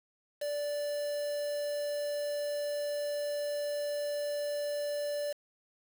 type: tone with quantisation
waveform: triangle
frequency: 584 Hz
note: D5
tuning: 10 cents flat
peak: -30 dBFS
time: 0.41-5.33 s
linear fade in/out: 10 ms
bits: 7
effects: none